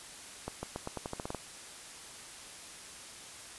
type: accelerating click train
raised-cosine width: 1 ms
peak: -22 dBFS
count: 11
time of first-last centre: 0.48-1.347 s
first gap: 150 ms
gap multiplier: 0.87
effects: white hiss -48 dBFS RMS until 3.58 s + resampled to 24000 Hz